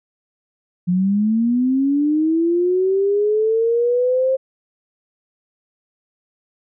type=linear sweep; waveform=sine; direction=up; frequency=174.61 to 532 Hz; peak=-14 dBFS; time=0.87-4.37 s; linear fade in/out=20 ms; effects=none